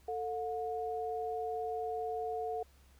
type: tone pair together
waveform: sine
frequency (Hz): 445.5 / 721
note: A4 / F#5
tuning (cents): +22 / -45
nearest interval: minor sixth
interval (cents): 833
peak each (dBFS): -37 / -37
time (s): 0.08-2.63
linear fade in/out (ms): 5
effects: added 67 Hz sine -60 dBFS peak until 2.99 s + pink hiss -67 dBFS RMS until 2.99 s